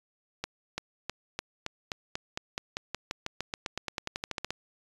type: accelerating click train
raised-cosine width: 0.2 ms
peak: -15 dBFS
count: 26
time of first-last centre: 0.44-4.506 s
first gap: 340 ms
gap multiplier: 0.93
effects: resampled to 24000 Hz